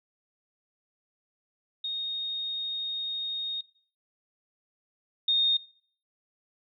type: tone pair in turn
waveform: sine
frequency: 3714 / 3688 Hz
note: A#7 / A#7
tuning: -7 / -19 cents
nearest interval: unison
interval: 12 cents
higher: first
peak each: -29 / -21 dBFS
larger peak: second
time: 1.84-3.61 / 5.28-5.57 s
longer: first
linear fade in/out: 5 ms
effects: noise-tail reverb RT60 0.5 s tail -21 dB re dry